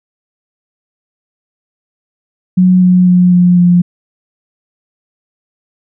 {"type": "tone with pitch steps", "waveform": "sine", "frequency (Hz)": [183.2, 181.41, 179.64, 177.88, 176.14], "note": ["F#3", "F#3", "F3", "F3", "F3"], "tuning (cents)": [-17, -34, 49, 32, 15], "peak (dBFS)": -4, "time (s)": [2.57, 3.82], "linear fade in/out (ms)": 10, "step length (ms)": 250, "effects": []}